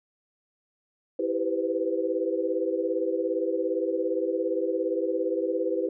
sine chord, C major seventh, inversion first, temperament equal with one note detuned, 329.6 / 392 / 493.9 / 511.3 Hz, E4 / G4 / B4 / C5, 0 / 0 / 0 / -40 cents, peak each -30 dBFS, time 1.19-5.89 s, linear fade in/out 5 ms, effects none

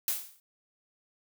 blue noise with exponential decay, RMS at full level -26 dBFS, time 0.08-0.4 s, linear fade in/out 1 ms, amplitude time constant 69 ms, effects none

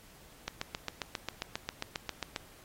click train, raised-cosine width 0.2 ms, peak -16 dBFS, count 15, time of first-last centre 0.48-2.362 s, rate 7.44 Hz, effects pink hiss -57 dBFS RMS until 2.64 s + AAC 48 kbps

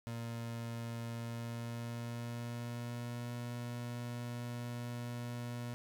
30% pulse tone with pitch glide, 116.54 to 120.3 Hz, A#2 to B2, 0 to -45 cents, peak -37 dBFS, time 0.07-5.74 s, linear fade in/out 0 ms, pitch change +55 cents, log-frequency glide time 1.12-3.3 s, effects none

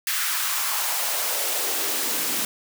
white noise with high-pass filter sweep, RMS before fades -25 dBFS, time 0.07-2.45 s, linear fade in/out 2 ms, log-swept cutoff 1600 to 210 Hz, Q 1.9, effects none

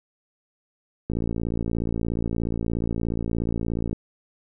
click train, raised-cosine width 3 ms, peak -14 dBFS, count 162, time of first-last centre 1.1-3.93 s, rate 56.9 Hz, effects none

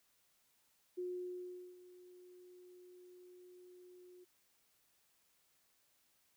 sine tone with ADSR envelope, 360.8 Hz, F#4, 44 cents flat, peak -38 dBFS, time 0.97-4.25 s, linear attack 16 ms, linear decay 770 ms, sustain -18 dB, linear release 17 ms, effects white hiss -75 dBFS RMS until 6.36 s

